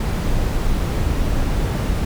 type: noise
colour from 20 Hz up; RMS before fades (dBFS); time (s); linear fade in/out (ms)
brown; -19; 0-2.05; 5
effects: none